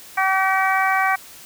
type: harmonic tone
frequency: 382.3 Hz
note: G4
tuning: 43 cents flat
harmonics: 2 / 3 / 4 / 5 / 6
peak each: -20 / -22 / -23 / -24 / -25 dBFS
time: 0.17-1.16 s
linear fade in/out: 10 ms
effects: white hiss -42 dBFS RMS until 1.45 s